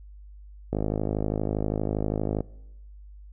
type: click train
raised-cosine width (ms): 2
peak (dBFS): -13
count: 89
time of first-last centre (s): 0.73-2.406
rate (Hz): 52.5
effects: noise-tail reverb RT60 0.9 s tail -22 dB re dry + added 50 Hz sine -43 dBFS peak until 3.32 s